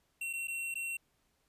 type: tone with dropouts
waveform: square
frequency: 2725 Hz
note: F7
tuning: 43 cents flat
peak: -36 dBFS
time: 0.21-0.97 s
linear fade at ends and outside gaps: 5 ms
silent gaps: 0.33-0.334 / 0.473-0.481 / 0.742-0.754 s
effects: pink hiss -75 dBFS RMS until 1.48 s + resampled to 32000 Hz